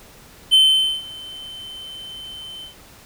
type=tone with ADSR envelope; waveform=triangle; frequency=3076 Hz; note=G7; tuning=33 cents flat; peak=-7 dBFS; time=0.51-2.75 s; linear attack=27 ms; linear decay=480 ms; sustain=-24 dB; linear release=120 ms; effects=pink hiss -46 dBFS RMS until 3.05 s